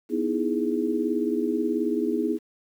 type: chord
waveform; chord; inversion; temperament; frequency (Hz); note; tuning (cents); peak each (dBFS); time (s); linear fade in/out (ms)
sine; E major seventh; second; equal; 246.9 / 311.1 / 329.6 / 415.3; B3 / D#4 / E4 / G#4; 0 / 0 / 0 / 0; -28; 0.09-2.39; 50
effects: 9-bit